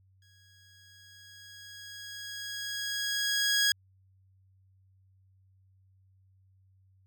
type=tone with exponential growth; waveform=15% pulse; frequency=1654 Hz; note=G#6; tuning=8 cents flat; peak=-16 dBFS; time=0.22-3.72 s; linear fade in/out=2 ms; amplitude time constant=760 ms; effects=added 95 Hz sine -61 dBFS peak until 7.06 s